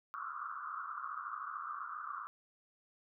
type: band-pass noise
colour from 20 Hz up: pink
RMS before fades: -43 dBFS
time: 0.14-2.27 s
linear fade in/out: 0 ms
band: 1100 to 1400 Hz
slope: 96 dB/octave
effects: none